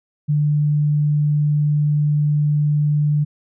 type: tone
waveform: sine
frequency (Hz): 148.4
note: D3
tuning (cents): +18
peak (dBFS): -14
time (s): 0.28-3.25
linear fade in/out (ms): 20
effects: none